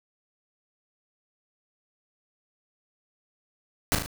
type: noise with echo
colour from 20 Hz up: pink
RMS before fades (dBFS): -22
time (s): 3.92-3.95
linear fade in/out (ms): 0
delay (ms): 37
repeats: 3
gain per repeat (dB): -5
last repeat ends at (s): 4.061
effects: none